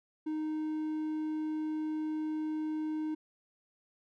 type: tone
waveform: triangle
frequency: 310 Hz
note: D#4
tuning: 6 cents flat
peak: -30 dBFS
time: 0.26-3.15 s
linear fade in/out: 10 ms
effects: none